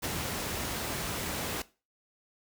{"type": "noise with ADSR envelope", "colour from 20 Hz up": "pink", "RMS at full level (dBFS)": -30, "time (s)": [0.02, 1.62], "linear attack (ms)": 24, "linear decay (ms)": 29, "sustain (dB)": -4, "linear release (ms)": 3, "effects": ["noise-tail reverb RT60 0.3 s tail -18 dB re dry", "high-pass 60 Hz 12 dB/octave"]}